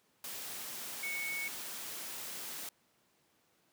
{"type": "tone in noise", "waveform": "sine", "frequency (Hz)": 2217, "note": "C#7", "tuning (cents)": 0, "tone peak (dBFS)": -36, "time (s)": [1.03, 1.48], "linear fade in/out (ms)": 2, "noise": "white", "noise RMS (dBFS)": -43, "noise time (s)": [0.24, 2.69], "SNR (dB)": 4, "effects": ["pink hiss -72 dBFS RMS until 3.72 s", "high-pass 150 Hz 12 dB/octave"]}